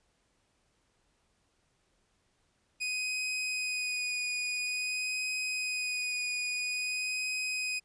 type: tone with vibrato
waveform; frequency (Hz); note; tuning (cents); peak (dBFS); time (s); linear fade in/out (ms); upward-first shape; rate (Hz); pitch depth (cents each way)
sawtooth; 2489; D#7; 0; -28; 2.8-7.8; 20; sine; 0.49; 16
effects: pink hiss -73 dBFS RMS until 7.84 s + resampled to 22050 Hz